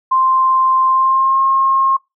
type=tone with pitch glide; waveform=sine; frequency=1047 to 1073.3 Hz; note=C6 to C6; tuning=+1 to +44 cents; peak=-10 dBFS; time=0.11-1.97 s; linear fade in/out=10 ms; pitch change=+43 cents; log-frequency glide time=0.89-1.41 s; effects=noise-tail reverb RT60 0.2 s tail -23 dB re dry